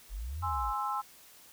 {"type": "exponential two-way sweep", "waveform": "sine", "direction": "up then down", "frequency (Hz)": [42.62, 91.1, 48.77], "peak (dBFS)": -35, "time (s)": [0.09, 0.74], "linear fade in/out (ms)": 50, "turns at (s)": 0.44}
{"type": "chord", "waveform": "sine", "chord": "Ab augmented", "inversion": "none", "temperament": "equal", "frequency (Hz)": [830.6, 1046.5, 1318.5], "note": ["Ab5", "C6", "E6"], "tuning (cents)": [0, 0, 0], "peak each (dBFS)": -35, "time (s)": [0.42, 1.02], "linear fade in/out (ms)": 20}
{"effects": ["white hiss -56 dBFS RMS until 1.52 s"]}